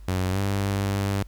sawtooth tone with pitch glide, 92.5 to 99.14 Hz, F#2 to G2, 0 to +20 cents, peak -19 dBFS, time 0.08-1.23 s, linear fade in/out 5 ms, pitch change +120 cents, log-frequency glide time 0.31-0.39 s, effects added 50 Hz sine -40 dBFS peak until 1.27 s + pink hiss -61 dBFS RMS until 1.27 s

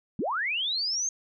sine linear sweep, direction up, 152.6 to 6480 Hz, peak -26 dBFS, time 0.19-1.09 s, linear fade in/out 2 ms, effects none

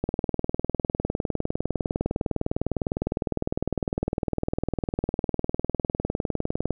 click train, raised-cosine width 2 ms, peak -11 dBFS, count 133, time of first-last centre 0.04-6.707 s, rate 19.8 Hz, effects none

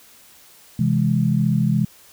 sine chord, C augmented, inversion none, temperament equal, 130.81 / 164.81 / 207.7 Hz, C3 / E3 / G#3, 0 / 0 / 0 cents, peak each -20 dBFS, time 0.79-1.85 s, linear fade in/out 5 ms, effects white hiss -49 dBFS RMS until 2.12 s

